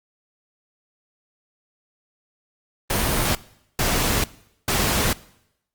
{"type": "noise bursts", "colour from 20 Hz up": "pink", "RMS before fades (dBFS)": -21, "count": 3, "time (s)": [2.9, 5.13], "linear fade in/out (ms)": 2, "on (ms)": 450, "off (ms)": 440, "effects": ["noise-tail reverb RT60 0.8 s tail -21 dB re dry", "Opus 32 kbps"]}